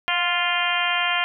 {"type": "harmonic tone with a mistuned harmonic", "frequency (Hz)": 349.2, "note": "F4", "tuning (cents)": 0, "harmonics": [2, 3, 4, 5, 6, 7, 8, 9], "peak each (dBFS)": [-28, -28, -28, -28, -28, -28, -28, -28], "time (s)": [0.08, 1.24], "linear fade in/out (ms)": 0, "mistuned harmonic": 2, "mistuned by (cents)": 27, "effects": []}